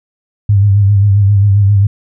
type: tone with vibrato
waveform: sine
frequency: 100.6 Hz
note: G2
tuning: 45 cents sharp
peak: -5 dBFS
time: 0.49-1.87 s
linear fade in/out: 5 ms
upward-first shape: sine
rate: 7.5 Hz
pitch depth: 55 cents each way
effects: none